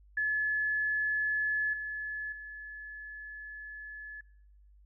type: tone with level steps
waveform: sine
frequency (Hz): 1715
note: A6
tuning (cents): -45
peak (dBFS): -27 / -34 / -41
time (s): 0.17-4.21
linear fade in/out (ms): 5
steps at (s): 1.73 / 2.32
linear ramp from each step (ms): 5
effects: noise-tail reverb RT60 0.9 s tail -25 dB re dry + added 50 Hz sine -56 dBFS peak until 4.85 s